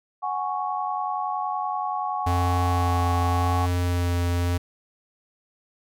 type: chord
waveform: sine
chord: F# suspended second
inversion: none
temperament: equal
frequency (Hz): 740 / 830.6 / 1108.7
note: F#5 / G#5 / C#6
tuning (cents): 0 / 0 / 0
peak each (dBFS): -29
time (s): 0.22-3.67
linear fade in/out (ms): 20
type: tone with vibrato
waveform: square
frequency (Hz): 88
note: F2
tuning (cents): +14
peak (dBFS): -22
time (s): 2.26-4.58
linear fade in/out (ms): 10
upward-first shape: sine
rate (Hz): 0.87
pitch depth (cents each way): 14
effects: none